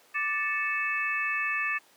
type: tone cluster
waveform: sine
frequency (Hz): 1176 / 1760 / 2215 / 2615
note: D6 / A6 / C#7 / E7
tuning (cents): +2 / 0 / -2 / -15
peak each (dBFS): -34 / -30 / -35 / -31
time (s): 0.14-1.79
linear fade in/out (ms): 20
effects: pink hiss -59 dBFS RMS until 1.96 s + high-pass 400 Hz 12 dB/octave